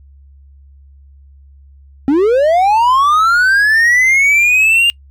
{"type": "linear sweep", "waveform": "triangle", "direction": "up", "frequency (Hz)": [261.6, 2824], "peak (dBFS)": -6, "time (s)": [2.08, 4.9], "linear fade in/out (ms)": 0, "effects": ["noise-tail reverb RT60 0.1 s tail -26 dB re dry", "added 69 Hz sine -39 dBFS peak until 5.1 s"]}